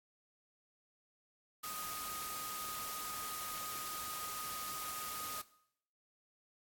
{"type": "tone in noise", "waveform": "sine", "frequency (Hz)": 1244.5, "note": "D#6", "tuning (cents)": 0, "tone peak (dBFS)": -44, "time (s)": [1.63, 5.42], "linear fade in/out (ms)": 10, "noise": "white", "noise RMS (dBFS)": -44, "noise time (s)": [1.63, 5.42], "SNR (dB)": -3, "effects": ["noise-tail reverb RT60 0.7 s tail -18 dB re dry", "AAC 64 kbps"]}